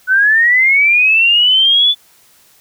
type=linear sweep; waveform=sine; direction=up; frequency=1480 to 3489 Hz; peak=-7 dBFS; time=0.07-1.95 s; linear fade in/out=50 ms; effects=white hiss -49 dBFS RMS until 2.6 s